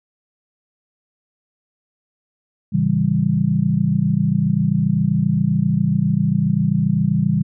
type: chord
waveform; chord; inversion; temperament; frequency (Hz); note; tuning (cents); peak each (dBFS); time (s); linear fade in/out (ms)
sine; A dominant seventh; none; just; 110 / 137.5 / 165 / 198; A2 / C#3 / E3 / G3; 0 / -14 / +2 / +18; -25 / -20 / -19 / -19; 2.72-7.43; 20
effects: none